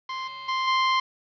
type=tone with level steps; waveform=sawtooth; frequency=1046.5 Hz; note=C6; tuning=in tune; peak=-26 / -32 / -20 / -16 dBFS; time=0.09-1 s; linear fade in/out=5 ms; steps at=0.27 / 0.48 / 0.67 s; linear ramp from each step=10 ms; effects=resampled to 11025 Hz + 8-bit